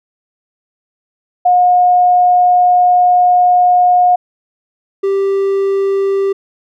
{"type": "tone pair in turn", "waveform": ["sine", "triangle"], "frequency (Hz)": [719, 392.3], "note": ["F#5", "G4"], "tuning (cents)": [-50, 1], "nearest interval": "minor seventh", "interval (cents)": 1049, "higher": "first", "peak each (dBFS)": [-6, -9], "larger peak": "first", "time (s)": [[1.45, 4.16], [5.03, 6.33]], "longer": "first", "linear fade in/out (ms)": 10, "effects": []}